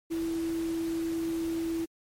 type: tone in noise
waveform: sine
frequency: 329.6 Hz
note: E4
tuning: in tune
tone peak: -28 dBFS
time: 0.1-1.86 s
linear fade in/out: 20 ms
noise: pink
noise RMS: -45 dBFS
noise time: 0.1-1.86 s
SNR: +14 dB
effects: MP3 64 kbps